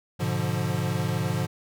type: chord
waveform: square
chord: G# diminished seventh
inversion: none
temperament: equal with one note detuned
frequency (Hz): 103.83 / 123.47 / 146.83 / 175.52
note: G#2 / B2 / D3 / F3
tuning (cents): 0 / 0 / 0 / +9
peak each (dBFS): -31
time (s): 0.19-1.47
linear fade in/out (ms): 20
effects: none

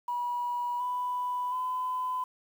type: tone with pitch steps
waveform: sine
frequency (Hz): 970 / 990.4 / 1011.2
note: B5 / B5 / B5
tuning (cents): -31 / +5 / +41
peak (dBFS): -28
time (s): 0.08-2.24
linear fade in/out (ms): 5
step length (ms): 720
effects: tanh soft clip ceiling -24 dBFS + 9-bit

